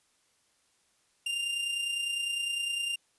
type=tone with amplitude modulation; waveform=45% pulse; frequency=2794 Hz; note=F7; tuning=in tune; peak=-28 dBFS; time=1.26-2.96 s; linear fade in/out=5 ms; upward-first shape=sine; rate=29.9 Hz; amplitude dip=45%; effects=white hiss -70 dBFS RMS until 3.18 s + resampled to 24000 Hz